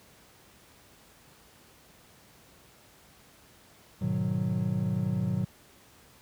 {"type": "chord", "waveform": "triangle", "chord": "G# minor seventh", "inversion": "none", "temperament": "equal with one note detuned", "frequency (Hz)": [103.83, 123.47, 152.8, 185], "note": ["G#2", "B2", "D#3", "F#3"], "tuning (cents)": [0, 0, -31, 0], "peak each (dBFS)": [-31, -30, -31, -28], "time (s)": [4.01, 5.45], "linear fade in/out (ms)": 10, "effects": ["pink hiss -57 dBFS RMS until 6.21 s", "high-pass 60 Hz 12 dB/octave"]}